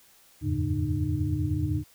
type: tone cluster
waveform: sine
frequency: 81.7 / 91.5 / 107.7 / 141.3 / 304.6 Hz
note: E2 / F#2 / A2 / C#3 / D#4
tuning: -15 / -19 / -37 / +34 / -37 cents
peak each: -31 dBFS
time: 0.41-1.84 s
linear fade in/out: 50 ms
effects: white hiss -58 dBFS RMS until 1.94 s